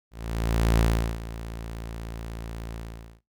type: tone with ADSR envelope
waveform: sawtooth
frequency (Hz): 56.4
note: A1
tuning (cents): +44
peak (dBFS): -14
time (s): 0.11-3.21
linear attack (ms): 680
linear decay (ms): 390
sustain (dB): -16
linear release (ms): 450
effects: noise-tail reverb RT60 0.2 s tail -19 dB re dry